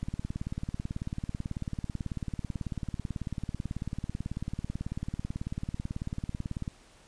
click train, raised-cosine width 5 ms, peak -21 dBFS, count 122, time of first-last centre 0.03-6.678 s, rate 18.2 Hz, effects pink hiss -58 dBFS RMS until 7.07 s + resampled to 22050 Hz

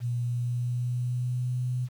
sine tone with pitch glide, 120.5 to 125.18 Hz, B2 to B2, -42 to +24 cents, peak -26 dBFS, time 0-1.89 s, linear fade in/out 50 ms, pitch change +66 cents, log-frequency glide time 0.23-1.61 s, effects 9-bit

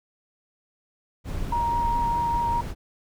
brown noise, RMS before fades -30 dBFS, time 1.24-2.75 s, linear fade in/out 50 ms
sine tone with vibrato, 940 Hz, A#5, 14 cents sharp, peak -22 dBFS, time 1.52-2.61 s, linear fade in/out 5 ms, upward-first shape sine, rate 4.9 Hz, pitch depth 9 cents each way
effects none

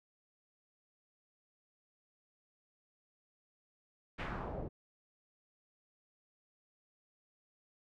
pink noise with low-pass filter sweep, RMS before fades -41 dBFS, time 4.18-4.69 s, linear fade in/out 20 ms, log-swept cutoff 2400 to 410 Hz, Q 1.7, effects none

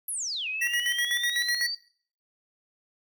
sine exponential two-way sweep, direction down then up, 11840 to 2486 to 4673 Hz, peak -29 dBFS, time 0.08-1.75 s, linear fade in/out 5 ms, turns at 0.48 s
square tone with tremolo, 1927 Hz, B6, 43 cents flat, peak -25 dBFS, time 0.61-1.67 s, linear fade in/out 10 ms, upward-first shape square, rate 8 Hz, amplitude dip 65%
effects noise-tail reverb RT60 0.5 s tail -20 dB re dry

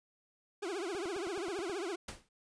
40% pulse tone with vibrato, 370 Hz, F#4, in tune, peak -35 dBFS, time 0.62-1.96 s, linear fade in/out 10 ms, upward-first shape triangle, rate 15 Hz, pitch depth 250 cents each way
click train, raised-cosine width 1 ms, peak -32 dBFS, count 8, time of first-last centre 0.95-1.697 s, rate 9.37 Hz
pink noise with exponential decay, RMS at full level -39 dBFS, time 2.08-2.29 s, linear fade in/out 5 ms, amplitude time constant 44 ms
effects resampled to 22050 Hz

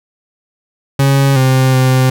40% pulse tone with pitch steps, 137.6 / 130.8 / 129.7 Hz, C#3 / C3 / C3, -12 / 0 / -15 cents, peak -7 dBFS, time 0.99-2.1 s, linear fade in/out 5 ms, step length 370 ms, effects none

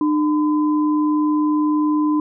sine tone pair together, 301.8 / 1015 Hz, D4 / B5, +47 / +47 cents, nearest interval octave + major sixth, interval 2100 cents, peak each -15 / -25 dBFS, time 0.01-2.2 s, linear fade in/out 2 ms, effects none

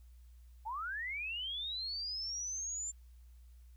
sine linear sweep, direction up, 821 to 7270 Hz, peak -37 dBFS, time 0.65-2.92 s, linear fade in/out 20 ms, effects added 60 Hz sine -54 dBFS peak until 3.76 s + white hiss -75 dBFS RMS until 3.76 s

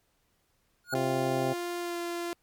square tone with exponential growth, 1438 Hz, F#6, 50 cents flat, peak -27 dBFS, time 0.84-0.94 s, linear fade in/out 2 ms, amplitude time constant 21 ms
harmonic tone, 131.9 Hz, C3, 14 cents sharp, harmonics 1 / 2 / 3 / 4 / 5 / 6, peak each -34 / -34 / -34 / -34 / -34 / -34 dBFS, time 0.92-1.54 s, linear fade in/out 20 ms
sawtooth tone with pitch glide, 349.2 to 344.6 Hz, F4 to F4, 0 to -23 cents, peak -28 dBFS, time 0.95-2.33 s, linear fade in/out 0 ms, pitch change -23 cents, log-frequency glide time 1.79-1.98 s
effects pink hiss -72 dBFS RMS until 2.42 s + MP3 96 kbps

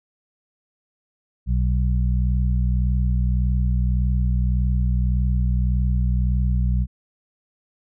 harmonic tone, 61.74 Hz, B1, in tune, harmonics 1 / 2 / 3, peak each -18 / -24 / -28 dBFS, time 1.46-6.87 s, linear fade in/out 50 ms, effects none

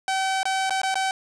sawtooth tone with dropouts, 766 Hz, G5, 40 cents flat, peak -18 dBFS, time 0.08-1.11 s, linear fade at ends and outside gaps 1 ms, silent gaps 0.431-0.454 / 0.696-0.706 / 0.817-0.833 / 0.943-0.955 s, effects resampled to 22050 Hz + 8-bit

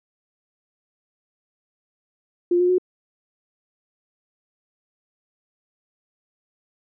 sine tone with pitch steps, 350.8 / 358 / 365.3 Hz, F4 / F4 / F#4, +8 / +43 / -22 cents, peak -15 dBFS, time 2.51-2.783 s, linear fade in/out 5 ms, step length 91 ms, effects none

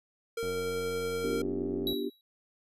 square tone, 460.5 Hz, A#4, 21 cents flat, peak -32 dBFS, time 0.37-1.42 s, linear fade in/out 5 ms
click train, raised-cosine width 2 ms, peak -29 dBFS, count 136, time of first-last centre 0.43-1.93 s, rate 90 Hz
sine chord, G dominant seventh, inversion first, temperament just, 245 / 294 / 352.8 / 392 Hz, B3 / D4 / F4 / G4, -14 / +2 / +18 / 0 cents, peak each -37 / -36 / -39 / -34 dBFS, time 1.23-2.1 s, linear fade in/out 20 ms
square tone with exponential decay, 3886 Hz, B7, 29 cents flat, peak -29 dBFS, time 1.87-2.21 s, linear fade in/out 1 ms, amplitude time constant 73 ms
effects resampled to 32000 Hz

